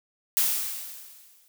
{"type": "noise with exponential decay", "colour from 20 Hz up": "blue", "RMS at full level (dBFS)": -21, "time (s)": [0.37, 1.48], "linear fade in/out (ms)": 0, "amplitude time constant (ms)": 240, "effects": []}